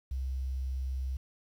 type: tone with quantisation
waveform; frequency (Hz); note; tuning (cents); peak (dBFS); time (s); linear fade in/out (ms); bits
sine; 65.41; C2; 0; -31; 0.11-1.17; 5; 10
effects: none